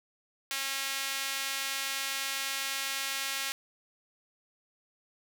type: tone with high-pass filter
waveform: sawtooth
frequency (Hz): 272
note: C#4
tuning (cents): -33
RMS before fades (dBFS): -34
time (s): 0.51-3.52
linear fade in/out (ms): 0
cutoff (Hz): 2200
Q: 0.82
effects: none